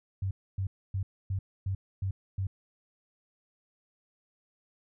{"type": "tone bursts", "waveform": "sine", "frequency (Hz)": 96.2, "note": "G2", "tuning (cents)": -32, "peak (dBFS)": -28, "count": 7, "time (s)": [0.22, 2.47], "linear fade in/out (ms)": 5, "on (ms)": 90, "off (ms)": 270, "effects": []}